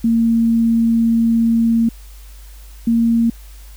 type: tone pair in turn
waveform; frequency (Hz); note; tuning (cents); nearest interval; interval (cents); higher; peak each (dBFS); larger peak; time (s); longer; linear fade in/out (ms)
sine; 229.3 / 230.9; A#3 / A#3; -28 / -16; unison; 12; second; -11; neither; 0.04-1.89 / 2.87-3.3; first; 5
effects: added 50 Hz sine -35 dBFS peak until 3.76 s + white hiss -47 dBFS RMS until 3.76 s